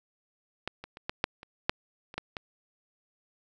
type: clicks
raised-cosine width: 0.3 ms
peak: -16 / -25 / -28 / -15 / -8 / -29 / -7 / -28 / -16 / -19 dBFS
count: 10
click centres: 0.676 / 0.84 / 0.971 / 1.095 / 1.241 / 1.431 / 1.695 / 2.141 / 2.18 / 2.368 s
effects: none